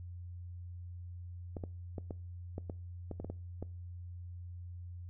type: clicks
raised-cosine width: 2 ms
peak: -27 dBFS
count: 11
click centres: 1.568 / 1.638 / 1.982 / 2.108 / 2.581 / 2.698 / 3.113 / 3.2 / 3.246 / 3.3 / 3.626 s
effects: noise-tail reverb RT60 0.4 s tail -22 dB re dry + added 88 Hz sine -43 dBFS peak until 5.09 s